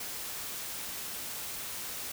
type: noise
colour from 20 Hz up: white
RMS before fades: -39 dBFS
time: 0-2.12 s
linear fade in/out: 5 ms
effects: none